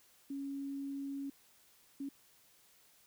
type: tone bursts at uneven times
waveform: sine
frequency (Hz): 277.2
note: C#4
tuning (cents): 0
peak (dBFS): -38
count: 2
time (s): 0.3-1.3 / 2-2.09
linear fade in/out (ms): 5
effects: white hiss -66 dBFS RMS until 3.06 s